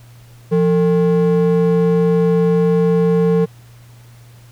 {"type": "ring-modulated tone", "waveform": "triangle", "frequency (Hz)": 310.8, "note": "D#4", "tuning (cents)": -2, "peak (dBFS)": -6, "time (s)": [0.51, 3.46], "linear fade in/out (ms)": 20, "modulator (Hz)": 139, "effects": ["added 119 Hz sine -40 dBFS peak until 4.51 s", "pink hiss -50 dBFS RMS until 4.51 s"]}